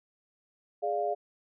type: chord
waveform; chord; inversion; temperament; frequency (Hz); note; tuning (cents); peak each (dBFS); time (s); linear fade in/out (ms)
sine; D diminished; second; equal; 415.3 / 587.3 / 698.5; Ab4 / D5 / F5; 0 / 0 / 0; -33 / -33 / -30; 0.82-1.15; 20
effects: none